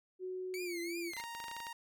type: tone with pitch glide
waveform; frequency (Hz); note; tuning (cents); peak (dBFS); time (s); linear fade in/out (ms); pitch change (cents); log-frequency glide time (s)
sine; 370 to 341.3; F#4 to F4; 0 to -40; -38; 0.19-1.13; 50; -140; 0.55-0.77
type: tone with vibrato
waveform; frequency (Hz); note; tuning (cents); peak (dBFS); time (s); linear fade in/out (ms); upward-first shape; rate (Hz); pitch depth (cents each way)
sawtooth; 2236; C#7; +14; -39; 0.54-1.21; 0; triangle; 2.8; 170
type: clicks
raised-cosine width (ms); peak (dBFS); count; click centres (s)
0.2; -29; 12; 1.135 / 1.167 / 1.2 / 1.239 / 1.35 / 1.402 / 1.441 / 1.483 / 1.514 / 1.566 / 1.603 / 1.668
type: tone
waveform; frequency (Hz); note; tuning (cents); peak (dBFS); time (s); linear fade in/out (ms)
sawtooth; 932.3; A#5; 0; -39; 1.17-1.73; 5
effects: none